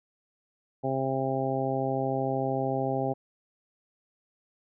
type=harmonic tone; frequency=133.3 Hz; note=C3; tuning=33 cents sharp; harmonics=1 / 2 / 3 / 4 / 5 / 6; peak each=-33 / -33 / -33 / -33 / -33 / -33 dBFS; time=0.83-3.14 s; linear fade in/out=20 ms; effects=none